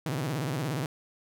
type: tone with vibrato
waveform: sawtooth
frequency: 142.2 Hz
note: C#3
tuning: 45 cents sharp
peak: -25 dBFS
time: 0.06-0.86 s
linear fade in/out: 2 ms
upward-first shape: sine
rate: 17 Hz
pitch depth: 260 cents each way
effects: none